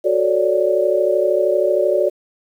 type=chord; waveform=sine; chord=D major seventh; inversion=first; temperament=equal; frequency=370 / 440 / 554.4 / 587.3 Hz; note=F#4 / A4 / C#5 / D5; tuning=0 / 0 / 0 / 0 cents; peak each=-19 / -22 / -20 / -17 dBFS; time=0.04-2.1 s; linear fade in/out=20 ms; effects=8-bit